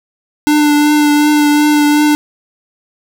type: tone with vibrato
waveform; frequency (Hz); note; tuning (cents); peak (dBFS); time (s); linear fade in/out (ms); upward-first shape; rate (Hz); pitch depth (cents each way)
square; 296.6; D4; +17; -8; 0.47-2.15; 0; triangle; 2.7; 20
effects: none